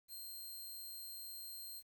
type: tone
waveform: 5% pulse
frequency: 4186 Hz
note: C8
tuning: in tune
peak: -40 dBFS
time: 0.08-1.83 s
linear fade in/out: 50 ms
effects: 11-bit